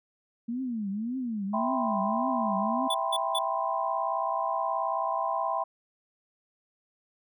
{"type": "tone with vibrato", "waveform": "sine", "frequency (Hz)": 226.1, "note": "A3", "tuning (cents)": 47, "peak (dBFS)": -29, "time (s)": [0.48, 2.88], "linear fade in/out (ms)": 10, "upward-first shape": "triangle", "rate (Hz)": 1.8, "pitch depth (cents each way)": 290}
{"type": "chord", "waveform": "sine", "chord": "C major seventh", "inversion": "first", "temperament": "equal", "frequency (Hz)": [659.3, 784, 987.8, 1046.5], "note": ["E5", "G5", "B5", "C6"], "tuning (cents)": [0, 0, 0, 0], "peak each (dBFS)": -32, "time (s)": [1.53, 5.64], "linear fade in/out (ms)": 10}
{"type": "tone bursts", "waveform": "square", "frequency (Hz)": 3462, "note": "A7", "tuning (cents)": -29, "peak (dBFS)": -28, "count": 3, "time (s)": [2.9, 3.389], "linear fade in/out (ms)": 5, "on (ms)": 43, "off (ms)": 180}
{"effects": []}